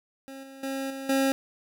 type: tone with level steps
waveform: 25% pulse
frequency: 270 Hz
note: C#4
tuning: 45 cents flat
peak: -36 / -40 / -26 / -31 / -18 dBFS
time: 0.28-1.32 s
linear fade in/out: 0 ms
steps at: 0.43 / 0.63 / 0.9 / 1.09 s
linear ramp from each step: 5 ms
effects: none